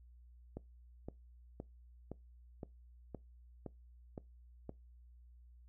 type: click train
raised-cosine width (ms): 2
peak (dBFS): -30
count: 9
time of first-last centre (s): 0.57-4.694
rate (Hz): 1.94
effects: noise-tail reverb RT60 0.2 s tail -22 dB re dry + added 60 Hz sine -57 dBFS peak until 5.68 s